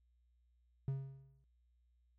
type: tone with exponential decay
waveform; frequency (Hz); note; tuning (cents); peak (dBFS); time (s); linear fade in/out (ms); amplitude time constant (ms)
triangle; 135.5; C#3; -39; -31; 0.88-1.44; 0; 120
effects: added 60 Hz sine -70 dBFS peak until 2.18 s